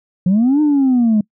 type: linear two-way sweep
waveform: sine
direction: up then down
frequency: 172.9 to 306.3 to 205.9 Hz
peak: -8 dBFS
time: 0.26-1.21 s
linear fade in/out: 5 ms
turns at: 0.61 s
effects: noise-tail reverb RT60 0.1 s tail -25 dB re dry + tanh soft clip ceiling -8 dBFS